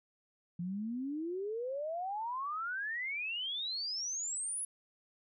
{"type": "exponential sweep", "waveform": "sine", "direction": "up", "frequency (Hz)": [168.9, 10610], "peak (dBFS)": -35, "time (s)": [0.59, 4.65], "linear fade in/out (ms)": 5, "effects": []}